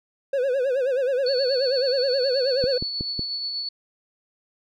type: tone with vibrato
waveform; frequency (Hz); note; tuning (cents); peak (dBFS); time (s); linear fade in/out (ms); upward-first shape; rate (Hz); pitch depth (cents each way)
triangle; 523.3; C5; 0; -18; 0.33-2.78; 5; sine; 9.4; 120
type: tone with tremolo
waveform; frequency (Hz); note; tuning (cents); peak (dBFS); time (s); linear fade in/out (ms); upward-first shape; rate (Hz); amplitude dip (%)
sine; 4435; C#8; 0; -25; 1.26-3.69; 5; sine; 8.3; 30
type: click train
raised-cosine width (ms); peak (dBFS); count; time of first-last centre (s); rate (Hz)
3; -16; 4; 2.64-3.194; 5.42
effects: none